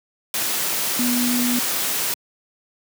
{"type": "tone in noise", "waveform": "sine", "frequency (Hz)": 244.5, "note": "B3", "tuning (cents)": -17, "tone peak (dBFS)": -19, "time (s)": [0.99, 1.59], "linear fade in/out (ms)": 2, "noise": "white", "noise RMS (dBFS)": -23, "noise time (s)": [0.34, 2.14], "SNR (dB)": 1, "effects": ["high-pass 150 Hz 12 dB/octave"]}